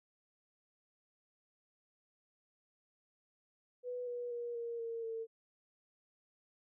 sine tone with pitch steps, 493.9 / 485.1 / 476.5 / 468.1 / 459.8 / 451.6 Hz, B4 / B4 / A#4 / A#4 / A#4 / A4, 0 / -31 / +38 / +7 / -24 / +45 cents, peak -38 dBFS, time 3.83-5.27 s, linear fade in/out 50 ms, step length 240 ms, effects none

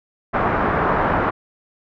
white low-pass noise, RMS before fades -19 dBFS, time 0.33-1.31 s, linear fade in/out 20 ms, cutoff 1400 Hz, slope 24 dB/octave, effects none

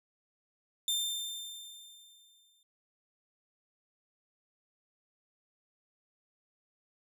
sawtooth tone with exponential decay, 3589 Hz, A7, 34 cents sharp, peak -25 dBFS, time 0.88-2.63 s, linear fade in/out 2 ms, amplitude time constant 380 ms, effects none

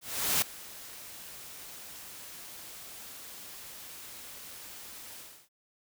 white noise with ADSR envelope, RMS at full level -26 dBFS, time 0.01-5.49 s, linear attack 410 ms, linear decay 3 ms, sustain -20 dB, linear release 320 ms, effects none

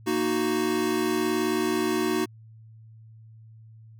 square chord, D# minor, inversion second, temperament equal, 233.1 / 311.1 / 370 Hz, A#3 / D#4 / F#4, 0 / 0 / 0 cents, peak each -31 / -28 / -27 dBFS, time 0.06-2.26 s, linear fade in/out 20 ms, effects added 111 Hz sine -46 dBFS peak until 3.99 s

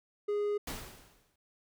triangle tone, 413.2 Hz, G#4, 9 cents flat, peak -27 dBFS, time 0.28-0.58 s, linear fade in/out 10 ms
pink noise with exponential decay, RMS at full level -37 dBFS, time 0.67-1.36 s, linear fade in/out 5 ms, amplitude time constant 150 ms
effects none

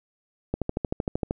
click train, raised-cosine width 2 ms, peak -12 dBFS, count 11, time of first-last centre 0.54-1.309 s, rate 13 Hz, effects none

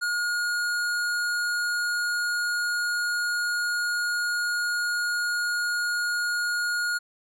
square tone, 1434 Hz, F6, 45 cents sharp, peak -25 dBFS, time 0.01-6.99 s, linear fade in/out 20 ms, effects low-pass 11000 Hz 12 dB/octave

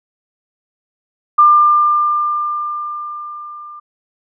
sine tone with level ramp, 1196 Hz, D6, 31 cents sharp, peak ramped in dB -4 to -31 dBFS, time 1.38-3.8 s, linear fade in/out 10 ms, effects none

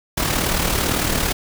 pink noise with amplitude modulation, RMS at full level -18 dBFS, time 0.17-1.33 s, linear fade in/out 10 ms, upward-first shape sine, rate 37.8 Hz, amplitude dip 50%, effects none

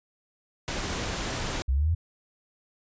pink noise, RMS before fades -31 dBFS, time 0.68-1.62 s, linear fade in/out 0 ms
sine exponential sweep, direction up, 62.5 to 87.31 Hz, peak -21 dBFS, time 1.68-1.95 s, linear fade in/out 10 ms
effects resampled to 16000 Hz

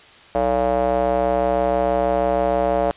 square tone with band-pass filter, 63.1 Hz, B1, 38 cents sharp, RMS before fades -19 dBFS, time 0.35-2.91 s, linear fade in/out 0 ms, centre 630 Hz, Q 4.4, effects white hiss -46 dBFS RMS until 2.96 s + resampled to 8000 Hz

